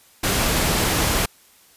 pink noise, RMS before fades -20 dBFS, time 0.23-1.26 s, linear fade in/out 10 ms, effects white hiss -53 dBFS RMS until 1.76 s + resampled to 32000 Hz

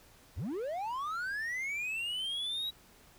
triangle linear sweep, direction up, 52 to 3883 Hz, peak -32 dBFS, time 0.36-2.71 s, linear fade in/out 20 ms, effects pink hiss -60 dBFS RMS until 3.18 s

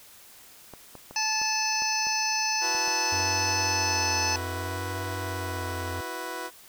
clicks, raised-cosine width 1 ms, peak -28 dBFS, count 9, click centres 0.737 / 0.953 / 1.11 / 1.416 / 1.821 / 2.069 / 2.75 / 2.878 / 3.201 s
harmonic tone, 870 Hz, A5, 20 cents flat, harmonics 1 / 2 / 3 / 5 / 6 / 7, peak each -30 / -36 / -31 / -35 / -30 / -31 dBFS, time 1.16-4.36 s, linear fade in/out 2 ms
15% pulse chord, E suspended second, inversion none, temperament just, 329.6 / 370.8 / 494.4 Hz, E4 / F#4 / B4, 0 / +4 / +2 cents, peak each -33 / -32 / -31 dBFS, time 2.6-6.51 s, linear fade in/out 50 ms
square tone with vibrato, 92 Hz, F#2, 9 cents flat, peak -34 dBFS, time 3.12-6.01 s, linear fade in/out 5 ms, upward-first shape sine, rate 0.64 Hz, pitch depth 63 cents each way
effects white hiss -51 dBFS RMS until 6.68 s

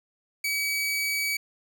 sawtooth tone, 2278 Hz, C#7, 47 cents sharp, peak -22 dBFS, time 0.44-1.37 s, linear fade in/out 5 ms, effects none

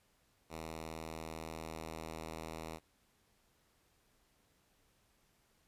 5% pulse tone, 80.2 Hz, E2, 47 cents flat, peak -32 dBFS, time 0.49-2.8 s, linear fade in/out 50 ms, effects pink hiss -73 dBFS RMS until 5.67 s + resampled to 32000 Hz

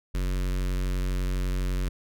square tone with notch filter, 46 Hz, F#1, 9 cents flat, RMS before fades -27 dBFS, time 0.14-1.89 s, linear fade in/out 10 ms, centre 770 Hz, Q 1.3, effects none

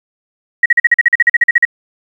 sine tone bursts, 1900 Hz, A#6, 33 cents sharp, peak -4 dBFS, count 15, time 0.63-1.652 s, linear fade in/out 5 ms, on 28 ms, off 43 ms, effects 7-bit

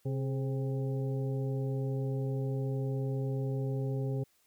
harmonic tone with a mistuned harmonic, 132.8 Hz, C3, 26 cents sharp, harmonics 1 / 2 / 3 / 4 / 6, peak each -31 / -41 / -39 / -44 / -53 dBFS, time 0.05-4.24 s, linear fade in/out 10 ms, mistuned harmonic 3, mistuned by +58 cents, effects white hiss -70 dBFS RMS until 4.46 s

